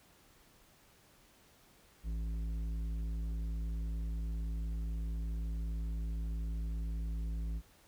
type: tone with tanh clipping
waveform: triangle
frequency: 55 Hz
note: A1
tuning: in tune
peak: -36 dBFS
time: 2.03-7.62 s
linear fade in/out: 50 ms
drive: 14 dB
effects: pink hiss -64 dBFS RMS until 7.87 s